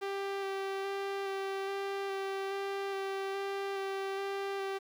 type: tone with vibrato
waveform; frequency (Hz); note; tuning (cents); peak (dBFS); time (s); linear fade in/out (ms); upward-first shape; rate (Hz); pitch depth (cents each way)
sawtooth; 392; G4; 0; -30; 0.01-4.79; 20; square; 1.2; 11
effects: low-pass 4000 Hz 12 dB/octave + 10-bit